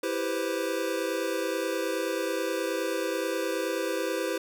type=chord; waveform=square; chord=C major seventh; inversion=first; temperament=equal; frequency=329.6 / 392 / 493.9 / 523.3 Hz; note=E4 / G4 / B4 / C5; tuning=0 / 0 / 0 / 0 cents; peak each=-34 dBFS; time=0.03-4.38 s; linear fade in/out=5 ms; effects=none